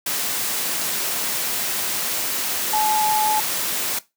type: tone in noise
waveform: sine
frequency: 856 Hz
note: A5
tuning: 48 cents flat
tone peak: -18 dBFS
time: 2.73-3.4 s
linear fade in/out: 5 ms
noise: white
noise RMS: -24 dBFS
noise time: 0.06-3.99 s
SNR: +3 dB
effects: noise-tail reverb RT60 0.2 s tail -17 dB re dry + high-pass 150 Hz 12 dB/octave